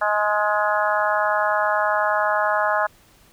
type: harmonic tone with a mistuned harmonic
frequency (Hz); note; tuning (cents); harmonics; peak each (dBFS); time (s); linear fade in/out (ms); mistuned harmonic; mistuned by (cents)
209.9; G#3; +19; 3 / 4 / 5 / 6 / 7 / 8; -23 / -24 / -25 / -26 / -26 / -27; 0.01-2.87; 10; 7; -25
effects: pink hiss -54 dBFS RMS until 3.32 s